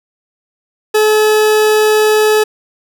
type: tone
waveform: 40% pulse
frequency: 428.7 Hz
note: A4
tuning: 45 cents flat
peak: -7 dBFS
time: 0.94-2.44 s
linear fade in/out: 10 ms
effects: none

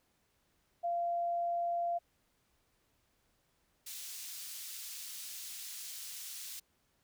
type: tone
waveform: sine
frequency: 690 Hz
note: F5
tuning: 21 cents flat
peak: -31 dBFS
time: 0.83-1.99 s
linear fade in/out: 20 ms
type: high-pass noise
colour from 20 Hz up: pink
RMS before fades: -45 dBFS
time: 3.86-6.6 s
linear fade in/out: 10 ms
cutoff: 4300 Hz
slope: 12 dB/octave
effects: pink hiss -75 dBFS RMS until 7.03 s

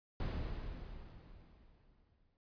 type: noise with exponential decay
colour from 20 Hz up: brown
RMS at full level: -36 dBFS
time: 0.2-2.37 s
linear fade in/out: 1 ms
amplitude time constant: 470 ms
effects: noise-tail reverb RT60 0.1 s tail -23 dB re dry + resampled to 11025 Hz

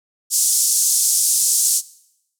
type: band-pass noise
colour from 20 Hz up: white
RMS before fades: -17 dBFS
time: 0.3-1.82 s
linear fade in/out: 50 ms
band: 5900 to 10000 Hz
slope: 24 dB/octave
effects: noise-tail reverb RT60 0.8 s tail -20 dB re dry

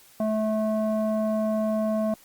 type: tone with low-pass filter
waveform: square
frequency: 216.9 Hz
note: A3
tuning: 25 cents flat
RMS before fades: -25 dBFS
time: 0.2-2.14 s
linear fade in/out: 2 ms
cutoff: 790 Hz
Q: 8.3
effects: white hiss -54 dBFS RMS until 2.24 s + Opus 48 kbps

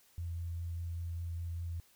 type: tone with vibrato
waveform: sine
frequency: 84.9 Hz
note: F2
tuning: 48 cents flat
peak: -36 dBFS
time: 0.18-1.8 s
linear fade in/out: 0 ms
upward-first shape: sine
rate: 5 Hz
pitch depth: 11 cents each way
effects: white hiss -66 dBFS RMS until 1.95 s

